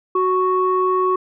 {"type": "tone pair together", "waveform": "sine", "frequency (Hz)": [371, 1108.7], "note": ["F#4", "C#6"], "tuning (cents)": [5, 0], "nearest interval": "octave + perfect fifth", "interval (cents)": 1895, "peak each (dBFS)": -17, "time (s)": [0.15, 1.16], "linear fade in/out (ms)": 5, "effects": ["tanh soft clip ceiling -7 dBFS"]}